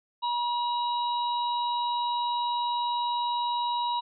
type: harmonic tone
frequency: 960 Hz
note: B5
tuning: 49 cents flat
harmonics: 1 / 3 / 4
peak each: -26 / -43 / -35 dBFS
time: 0.22-4.01 s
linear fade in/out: 20 ms
effects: none